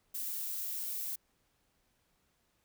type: noise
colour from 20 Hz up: violet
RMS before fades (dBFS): -38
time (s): 0.14-1.16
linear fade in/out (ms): 10
effects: pink hiss -75 dBFS RMS until 2.64 s